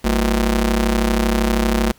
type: ring-modulated tone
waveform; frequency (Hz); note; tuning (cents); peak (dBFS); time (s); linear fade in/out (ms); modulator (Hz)
sawtooth; 139.9; C#3; +16; -8; 0.04-1.92; 10; 86.3
effects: pink hiss -51 dBFS RMS until 1.98 s